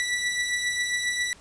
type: beating tone pair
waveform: sawtooth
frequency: 1953 / 1960.4 Hz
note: B6 / B6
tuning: -20 / -13 cents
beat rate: 7.4 Hz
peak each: -29 / -22 dBFS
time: 0-1.33 s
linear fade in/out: 0 ms
effects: pink hiss -52 dBFS RMS until 1.4 s + resampled to 22050 Hz